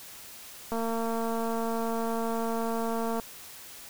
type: click train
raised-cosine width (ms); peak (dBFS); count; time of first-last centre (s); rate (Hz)
1; -19; 566; 0.72-3.198; 228
effects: white hiss -46 dBFS RMS until 3.89 s